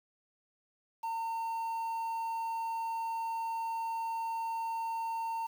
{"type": "tone with quantisation", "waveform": "triangle", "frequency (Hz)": 910, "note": "A#5", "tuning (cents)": -42, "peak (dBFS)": -31, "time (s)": [1.03, 5.47], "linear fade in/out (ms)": 10, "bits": 9, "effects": []}